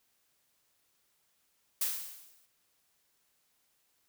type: noise with exponential decay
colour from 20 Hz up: blue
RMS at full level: -29 dBFS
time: 1.81-2.46 s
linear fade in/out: 5 ms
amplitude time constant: 140 ms
effects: white hiss -74 dBFS RMS until 4.08 s